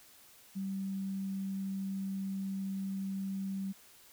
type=tone; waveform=sine; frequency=193.7 Hz; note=G3; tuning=20 cents flat; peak=-34 dBFS; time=0.55-3.73 s; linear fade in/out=20 ms; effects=white hiss -59 dBFS RMS until 4.12 s